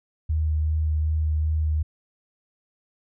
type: tone with vibrato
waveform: sine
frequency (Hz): 77.6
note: D#2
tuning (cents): -4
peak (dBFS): -20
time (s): 0.29-1.83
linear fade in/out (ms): 10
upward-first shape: sine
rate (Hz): 2.6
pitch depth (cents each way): 14
effects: none